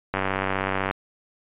click train, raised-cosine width 0.5 ms, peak -9 dBFS, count 75, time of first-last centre 0.14-0.911 s, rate 96 Hz, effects resampled to 8000 Hz

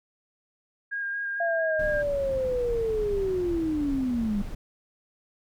sine tone with vibrato, 1620 Hz, G#6, 43 cents flat, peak -28 dBFS, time 0.91-2.03 s, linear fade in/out 20 ms, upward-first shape square, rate 4.4 Hz, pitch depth 12 cents each way
sine linear sweep, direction down, 685 to 196 Hz, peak -24 dBFS, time 1.4-4.42 s, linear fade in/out 5 ms
brown noise, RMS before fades -36 dBFS, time 1.79-4.55 s, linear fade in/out 5 ms
effects none

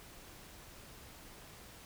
silence, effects pink hiss -54 dBFS RMS until 1.85 s

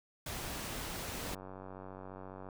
pink noise, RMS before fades -41 dBFS, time 0.26-1.35 s, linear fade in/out 5 ms
click train, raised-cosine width 1 ms, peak -33 dBFS, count 120, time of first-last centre 1.23-2.488 s, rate 94.6 Hz
effects none

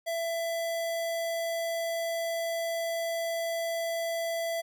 square tone, 667 Hz, E5, 20 cents sharp, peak -30 dBFS, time 0.06-4.62 s, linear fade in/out 20 ms, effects none

